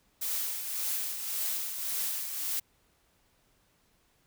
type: noise with tremolo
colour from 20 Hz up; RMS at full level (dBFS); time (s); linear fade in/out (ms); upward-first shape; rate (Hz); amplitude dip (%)
blue; -31; 0.21-2.6; 10; triangle; 1.8; 55
effects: pink hiss -69 dBFS RMS until 4.26 s